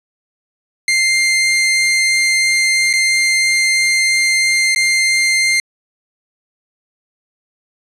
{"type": "tone with dropouts", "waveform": "sawtooth", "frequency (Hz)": 2099, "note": "C7", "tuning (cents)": 5, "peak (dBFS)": -8, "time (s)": [0.88, 5.6], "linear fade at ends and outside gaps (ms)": 2, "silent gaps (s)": [[2.93, 2.936], [4.748, 4.76]], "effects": ["resampled to 24000 Hz"]}